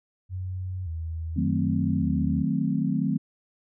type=tone with vibrato; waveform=sine; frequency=86.7 Hz; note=F2; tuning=12 cents flat; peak=-29 dBFS; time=0.29-2.45 s; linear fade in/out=50 ms; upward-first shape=square; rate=0.87 Hz; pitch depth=110 cents each way
type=chord; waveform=sine; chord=D# diminished seventh; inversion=none; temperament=equal; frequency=155.56 / 185 / 220 / 261.6 Hz; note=D#3 / F#3 / A3 / C4; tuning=0 / 0 / 0 / 0 cents; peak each=-28 dBFS; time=1.36-3.18 s; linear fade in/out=10 ms
effects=none